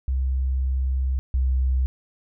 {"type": "tone pair in turn", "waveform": "sine", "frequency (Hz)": [65.4, 64.65], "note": ["C2", "C2"], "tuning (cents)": [0, -20], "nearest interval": "unison", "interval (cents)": 20, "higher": "first", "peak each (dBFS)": [-20, -18], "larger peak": "second", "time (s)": [[0.08, 1.19], [1.34, 1.86]], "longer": "first", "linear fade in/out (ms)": 0, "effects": []}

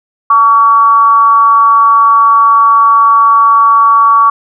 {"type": "tone with frequency modulation", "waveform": "sine", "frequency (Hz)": 1134, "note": "C#6", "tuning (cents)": 39, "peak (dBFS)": -3, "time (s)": [0.3, 4.3], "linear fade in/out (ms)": 5, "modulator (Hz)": 234, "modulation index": 0.37, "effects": []}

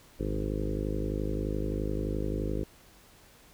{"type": "harmonic tone with a mistuned harmonic", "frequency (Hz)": 51.6, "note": "G#1", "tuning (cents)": -10, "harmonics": [1, 2, 3, 4, 5, 6, 7, 8, 9, 10], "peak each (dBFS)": [-33, -38, -39, -39, -41, -37, -40, -39, -42, -42], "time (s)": [0.19, 2.64], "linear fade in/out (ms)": 10, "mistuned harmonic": 2, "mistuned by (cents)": 49, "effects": ["pink hiss -57 dBFS RMS until 3.53 s"]}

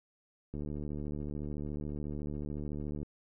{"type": "click train", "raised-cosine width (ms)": 3, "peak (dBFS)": -27, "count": 185, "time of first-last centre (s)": [0.54, 3.03], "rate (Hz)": 73.9, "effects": []}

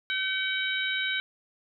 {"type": "harmonic tone with a mistuned harmonic", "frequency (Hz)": 765, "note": "G5", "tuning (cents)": -42, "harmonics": [2, 3, 4, 5], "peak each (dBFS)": [-30, -32, -34, -33], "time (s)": [0.1, 1.2], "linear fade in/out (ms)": 0, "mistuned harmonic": 3, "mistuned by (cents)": -19, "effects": []}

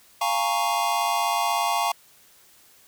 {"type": "chord", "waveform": "square", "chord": "Bb minor seventh", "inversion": "second", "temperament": "equal with one note detuned", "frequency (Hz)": [698.5, 830.6, 927, 1108.7], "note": ["F5", "Ab5", "Bb5", "Db6"], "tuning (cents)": [0, 0, -10, 0], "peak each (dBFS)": -28, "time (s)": [0.21, 1.92], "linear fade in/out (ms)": 5, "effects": ["white hiss -55 dBFS RMS until 2.87 s"]}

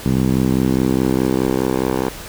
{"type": "tone with band-pass filter sweep", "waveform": "10% pulse", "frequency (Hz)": 64.8, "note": "C2", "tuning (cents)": -16, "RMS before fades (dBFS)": -17, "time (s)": [0.06, 2.09], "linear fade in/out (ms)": 0, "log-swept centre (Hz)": [170, 580], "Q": 1.1, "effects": ["pink hiss -33 dBFS RMS until 2.28 s"]}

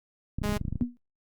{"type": "clicks", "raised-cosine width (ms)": 5, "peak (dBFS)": -19, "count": 12, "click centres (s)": [0.386, 0.418, 0.458, 0.493, 0.524, 0.568, 0.613, 0.652, 0.682, 0.726, 0.757, 0.823]}
{"type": "tone", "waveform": "sawtooth", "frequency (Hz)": 207.7, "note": "G#3", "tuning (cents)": 0, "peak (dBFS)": -24, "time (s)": [0.43, 0.58], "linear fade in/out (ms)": 10}
{"type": "tone with exponential decay", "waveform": "sine", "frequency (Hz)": 242.1, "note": "B3", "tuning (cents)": -34, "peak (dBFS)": -20, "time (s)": [0.81, 0.97], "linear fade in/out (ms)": 0, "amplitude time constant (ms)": 34}
{"effects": ["noise-tail reverb RT60 0.1 s tail -21 dB re dry", "Opus 32 kbps"]}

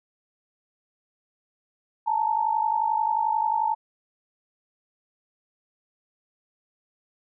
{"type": "tone pair together", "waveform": "sine", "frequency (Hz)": [863, 914.3], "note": ["A5", "A#5"], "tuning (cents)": [-34, -34], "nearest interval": "minor second", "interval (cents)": 100, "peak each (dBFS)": -24, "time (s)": [2.06, 3.75], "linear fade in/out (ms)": 20, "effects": []}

